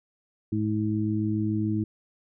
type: harmonic tone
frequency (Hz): 107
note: A2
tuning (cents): -48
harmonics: 1 / 2 / 3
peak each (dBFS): -28 / -28 / -28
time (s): 0.52-1.84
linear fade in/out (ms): 5
effects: none